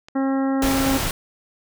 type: click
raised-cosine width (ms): 0.2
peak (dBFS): -23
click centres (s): 0.085
type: harmonic tone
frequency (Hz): 269.4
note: C#4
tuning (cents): -49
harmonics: 1 / 2 / 3 / 4 / 5 / 6 / 7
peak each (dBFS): -19 / -28 / -30 / -36 / -35 / -41 / -40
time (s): 0.15-0.98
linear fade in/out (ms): 10
type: noise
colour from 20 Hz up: pink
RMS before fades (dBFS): -24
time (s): 0.62-1.11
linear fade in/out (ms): 2
effects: none